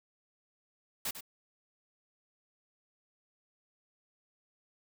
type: noise with echo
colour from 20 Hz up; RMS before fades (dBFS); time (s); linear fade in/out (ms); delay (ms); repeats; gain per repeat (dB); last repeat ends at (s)
white; -35; 1.05-1.11; 5; 98; 1; -10; 1.208
effects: none